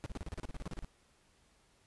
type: noise bursts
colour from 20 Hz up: brown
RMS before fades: -40 dBFS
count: 15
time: 0.04-0.846 s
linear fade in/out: 0 ms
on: 22 ms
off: 34 ms
effects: pink hiss -69 dBFS RMS until 1.86 s + resampled to 24000 Hz